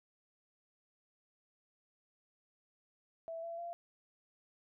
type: tone with pitch steps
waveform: sine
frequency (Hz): 659.3 / 672.8 / 686.5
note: E5 / E5 / F5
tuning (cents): 0 / +35 / -30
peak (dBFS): -40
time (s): 3.28-3.73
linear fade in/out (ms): 0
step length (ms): 150
effects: none